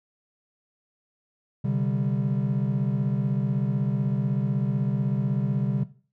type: chord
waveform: triangle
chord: C suspended second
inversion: none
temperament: equal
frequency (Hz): 130.81 / 146.83 / 196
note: C3 / D3 / G3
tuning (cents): 0 / 0 / 0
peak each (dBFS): -23 / -25 / -26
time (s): 1.64-5.84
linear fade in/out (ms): 10
effects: noise-tail reverb RT60 0.4 s tail -17 dB re dry + tanh soft clip ceiling -13 dBFS